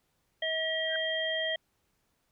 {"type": "harmonic tone", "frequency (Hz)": 640, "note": "D#5", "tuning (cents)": 49, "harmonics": [1, 3, 5], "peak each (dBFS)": [-33, -33, -33], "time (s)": [0.42, 1.56], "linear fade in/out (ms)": 5}
{"type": "tone with exponential growth", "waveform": "sine", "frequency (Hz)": 1599, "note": "G6", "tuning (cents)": 34, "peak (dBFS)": -30, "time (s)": [0.84, 0.96], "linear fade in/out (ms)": 1, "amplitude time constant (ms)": 26}
{"effects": ["pink hiss -75 dBFS RMS until 2.31 s"]}